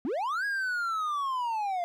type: linear two-way sweep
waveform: triangle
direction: up then down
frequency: 220 to 1661.2 to 682 Hz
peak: -26 dBFS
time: 0.05-1.84 s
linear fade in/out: 0 ms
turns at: 0.45 s
effects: none